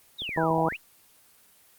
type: exponential two-way sweep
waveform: sine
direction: down then up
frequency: 3951 to 667 to 3022 Hz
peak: -31 dBFS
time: 0.18-0.77 s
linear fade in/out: 20 ms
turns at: 0.61 s
type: click train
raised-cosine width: 2 ms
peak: -28 dBFS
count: 8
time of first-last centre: 0.22-0.724 s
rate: 13.9 Hz
type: harmonic tone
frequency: 162.1 Hz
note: E3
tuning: 29 cents flat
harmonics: 1 / 2 / 3 / 4 / 5 / 6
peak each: -29 / -29 / -29 / -29 / -29 / -29 dBFS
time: 0.37-0.69 s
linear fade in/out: 2 ms
effects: white hiss -58 dBFS RMS until 1.78 s + Opus 24 kbps